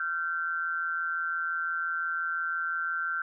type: tone pair together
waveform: sine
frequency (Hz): 1378 / 1543.8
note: F6 / G6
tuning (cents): -24 / -27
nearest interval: major second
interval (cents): 197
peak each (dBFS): -31 / -31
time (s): 0-3.22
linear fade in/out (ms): 2
effects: none